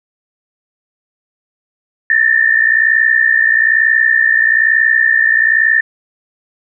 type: tone pair together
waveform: sine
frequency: 1761.9 / 1823 Hz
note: A6 / A#6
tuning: +2 / -39 cents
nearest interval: minor second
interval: 59 cents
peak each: -11 dBFS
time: 2.1-5.81 s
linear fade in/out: 2 ms
effects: none